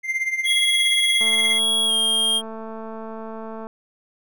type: tone with tremolo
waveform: triangle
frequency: 2093 Hz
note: C7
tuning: in tune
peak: -16 dBFS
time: 0.03-1.6 s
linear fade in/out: 50 ms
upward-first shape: triangle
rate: 17 Hz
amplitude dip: 80%
type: tone with pitch glide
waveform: square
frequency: 3322 to 3222 Hz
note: G#7 to G7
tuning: 0 to +47 cents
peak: -18 dBFS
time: 0.44-2.42 s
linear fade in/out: 50 ms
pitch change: -53 cents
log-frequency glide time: 1.86-1.93 s
type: click train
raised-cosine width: 1 ms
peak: -22 dBFS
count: 547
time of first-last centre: 1.21-3.669 s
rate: 222 Hz
effects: none